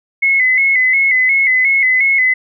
sine tone with vibrato, 2100 Hz, C7, 6 cents sharp, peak -9 dBFS, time 0.22-2.34 s, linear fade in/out 10 ms, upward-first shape square, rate 2.8 Hz, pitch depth 64 cents each way, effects none

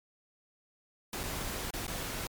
pink noise with dropouts, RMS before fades -37 dBFS, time 1.13-2.27 s, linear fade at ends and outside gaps 1 ms, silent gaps 1.233-1.237 / 1.706-1.737 / 1.867-1.879 s, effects MP3 96 kbps

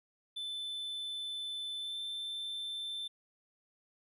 triangle tone with pitch glide, 3520 to 3549 Hz, A7 to A7, 0 to +14 cents, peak -36 dBFS, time 0.36-3.08 s, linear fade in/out 10 ms, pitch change +14 cents, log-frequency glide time 1.78-1.99 s, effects none

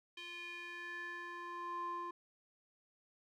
square tone with band-pass filter sweep, 348.2 Hz, F4, 5 cents flat, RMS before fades -45 dBFS, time 0.17-2.11 s, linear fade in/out 5 ms, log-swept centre 2900 to 890 Hz, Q 4.1, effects none

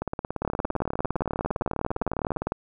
two click trains, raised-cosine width 1 ms, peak -14 / -12 dBFS, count 42 / 42, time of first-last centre 0.02-2.363 / 0.45-2.521 s, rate 17.5 / 19.8 Hz, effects none

